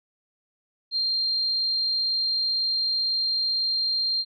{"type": "tone", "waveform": "sine", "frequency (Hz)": 4186, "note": "C8", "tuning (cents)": 0, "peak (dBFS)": -22, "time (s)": [0.91, 4.25], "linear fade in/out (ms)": 50, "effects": []}